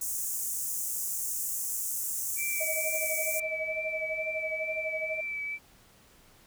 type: high-pass noise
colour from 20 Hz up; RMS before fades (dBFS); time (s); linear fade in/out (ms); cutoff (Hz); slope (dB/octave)
pink; -33; 0.01-3.4; 5; 6500; 48
type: tone with vibrato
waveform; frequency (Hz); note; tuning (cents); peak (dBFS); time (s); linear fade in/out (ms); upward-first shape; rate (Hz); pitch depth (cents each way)
sine; 2317; D7; -24; -32; 2.36-5.59; 50; triangle; 2.2; 24
type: tone with tremolo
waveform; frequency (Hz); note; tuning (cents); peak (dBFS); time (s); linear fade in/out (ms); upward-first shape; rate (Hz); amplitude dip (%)
sine; 631; D#5; +24; -30; 2.6-5.21; 10; sine; 12; 85
effects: pink hiss -59 dBFS RMS until 6.46 s